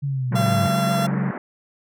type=linear sweep; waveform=sine; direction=down; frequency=143.5 to 98 Hz; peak=-21 dBFS; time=0.02-0.68 s; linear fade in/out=20 ms
type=chord; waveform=sine; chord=C# suspended fourth; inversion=none; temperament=just; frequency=138.59 / 184.79 / 207.9 Hz; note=C#3 / F#3 / G#3; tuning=0 / -2 / +2 cents; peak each=-24 / -23 / -27 dBFS; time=0.31-1.31 s; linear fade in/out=10 ms
type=band-pass noise; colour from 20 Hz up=pink; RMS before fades=-32 dBFS; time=0.32-1.38 s; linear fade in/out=2 ms; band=200 to 2000 Hz; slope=48 dB/octave
type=tone with vibrato; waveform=30% pulse; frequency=682 Hz; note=F5; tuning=41 cents flat; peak=-19 dBFS; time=0.35-1.07 s; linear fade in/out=10 ms; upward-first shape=sine; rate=7.4 Hz; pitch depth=9 cents each way
effects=none